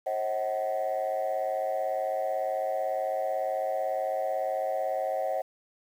sine tone cluster, 539 / 637 / 753 Hz, C#5 / D#5 / F#5, -49 / +41 / +30 cents, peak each -30 dBFS, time 0.06-5.42 s, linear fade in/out 10 ms, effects tanh soft clip ceiling -22 dBFS + 9-bit

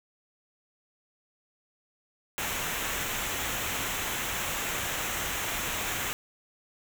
pink noise with comb filter, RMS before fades -32 dBFS, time 2.38-6.13 s, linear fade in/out 0 ms, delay 0.21 ms, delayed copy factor -0.6, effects none

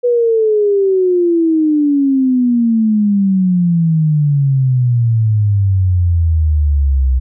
sine exponential sweep, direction down, 492.3 to 63 Hz, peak -9 dBFS, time 0.03-7.2 s, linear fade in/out 20 ms, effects none

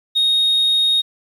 sine tone, 3729 Hz, A#7, in tune, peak -11 dBFS, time 0.15-1.02 s, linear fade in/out 20 ms, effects tanh soft clip ceiling -11 dBFS + 8-bit

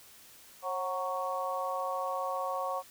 harmonic tone with a mistuned harmonic, 185.3 Hz, F#3, 3 cents sharp, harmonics 3 / 4 / 5 / 6, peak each -36 / -37 / -40 / -35 dBFS, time 0.62-2.83 s, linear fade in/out 50 ms, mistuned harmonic 3, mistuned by -41 cents, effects white hiss -55 dBFS RMS until 2.9 s

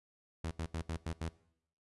sawtooth tone bursts at uneven times, 81.7 Hz, E2, 15 cents flat, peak -32 dBFS, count 6, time 0.44-0.51 / 0.59-0.66 / 0.74-0.82 / 0.89-0.97 / 1.06-1.13 / 1.21-1.29 s, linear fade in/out 5 ms, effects noise-tail reverb RT60 0.7 s tail -20 dB re dry + resampled to 24000 Hz

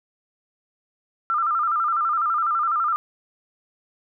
sine tone with vibrato, 1277 Hz, D#6, 45 cents sharp, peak -19 dBFS, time 1.3-2.96 s, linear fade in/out 0 ms, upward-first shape square, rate 12 Hz, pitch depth 92 cents each way, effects none

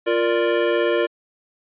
square chord, Bb major, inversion second, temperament equal, 349.2 / 466.2 / 587.3 Hz, F4 / Bb4 / D5, 0 / 0 / 0 cents, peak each -22 / -22 / -23 dBFS, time 0.06-1.07 s, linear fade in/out 20 ms, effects resampled to 8000 Hz

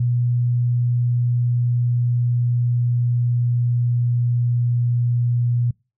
sine tone with pitch glide, 121.5 to 120.59 Hz, B2 to B2, -28 to -41 cents, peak -16 dBFS, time 0-5.71 s, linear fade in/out 5 ms, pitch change -13 cents, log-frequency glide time 0.37-4.94 s, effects noise-tail reverb RT60 0.3 s tail -26 dB re dry

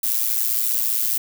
violet noise with amplitude modulation, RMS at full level -18 dBFS, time 0.03-1.18 s, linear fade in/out 5 ms, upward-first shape sine, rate 115 Hz, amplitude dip 75%, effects none

